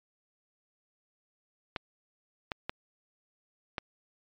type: clicks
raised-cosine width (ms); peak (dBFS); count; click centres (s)
0.3; -16; 4; 1.762 / 2.518 / 2.695 / 3.782
effects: low-pass 5000 Hz 12 dB/octave + MP3 96 kbps